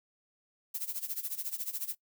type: noise with tremolo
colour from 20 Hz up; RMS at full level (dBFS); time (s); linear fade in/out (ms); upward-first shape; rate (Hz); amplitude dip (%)
violet; -34; 0.74-1.95; 10; sine; 14; 85
effects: noise-tail reverb RT60 0.1 s tail -19 dB re dry